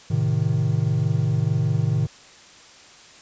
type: chord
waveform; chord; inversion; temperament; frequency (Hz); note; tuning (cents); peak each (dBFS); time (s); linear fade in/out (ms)
triangle; A diminished; none; equal with one note detuned; 108.99 / 130.81 / 155.56; A2 / C3 / Eb3; -16 / 0 / 0; -21 / -21 / -21; 0.1-2.07; 10
effects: white hiss -47 dBFS RMS until 3.21 s + resampled to 16000 Hz